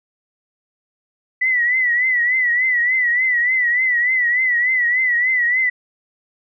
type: tone with vibrato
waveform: sine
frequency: 1975.5 Hz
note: B6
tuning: in tune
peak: -14 dBFS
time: 1.41-5.7 s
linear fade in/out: 10 ms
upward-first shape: triangle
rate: 3.4 Hz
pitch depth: 96 cents each way
effects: none